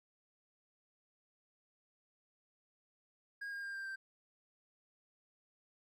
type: tone with pitch steps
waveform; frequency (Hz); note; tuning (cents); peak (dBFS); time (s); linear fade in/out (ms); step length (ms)
triangle; 1632 / 1616.1 / 1600.3 / 1584.6 / 1569.1; G#6 / G#6 / G6 / G6 / G6; -31 / -48 / +35 / +18 / +1; -39; 3.41-3.96; 10; 110
effects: none